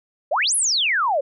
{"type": "exponential two-way sweep", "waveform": "sine", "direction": "up then down", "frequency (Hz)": [520, 11200, 520], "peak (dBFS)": -17, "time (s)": [0.31, 1.21], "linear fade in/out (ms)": 10, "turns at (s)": 0.55, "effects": []}